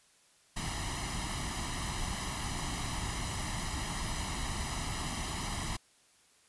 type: noise with comb filter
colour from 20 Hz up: pink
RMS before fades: -36 dBFS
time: 0.56-5.77 s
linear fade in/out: 10 ms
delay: 1 ms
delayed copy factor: +0.7
effects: white hiss -65 dBFS RMS until 6.48 s + resampled to 24000 Hz